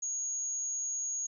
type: tone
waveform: sine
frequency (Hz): 6645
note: G#8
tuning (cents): 0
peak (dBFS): -32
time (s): 0.02-1.27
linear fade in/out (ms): 10
effects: none